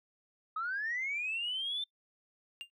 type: linear sweep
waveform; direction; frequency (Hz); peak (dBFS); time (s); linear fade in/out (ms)
sine; up; 1244.5 to 3577; -32; 0.56-1.84; 5
type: tone with exponential decay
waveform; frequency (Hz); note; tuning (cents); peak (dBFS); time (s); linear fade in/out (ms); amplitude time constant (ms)
triangle; 2800; F7; +4; -33; 2.61-2.7; 0; 18
effects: noise-tail reverb RT60 0.1 s tail -22 dB re dry + tanh soft clip ceiling -28 dBFS